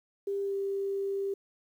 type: tone with pitch glide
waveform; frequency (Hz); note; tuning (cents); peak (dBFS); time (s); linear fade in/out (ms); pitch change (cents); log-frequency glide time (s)
sine; 398 to 394.3; G4 to G4; +26 to +10; -29; 0.27-1.34; 5; -16; 0.41-0.54
effects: 10-bit